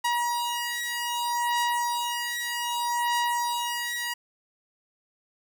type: beating tone pair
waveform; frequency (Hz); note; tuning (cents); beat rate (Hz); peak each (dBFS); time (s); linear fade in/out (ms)
sawtooth; 956 / 956.64; A#5 / A#5; +43 / +45; 0.64; -25; 0.04-4.14; 10
effects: none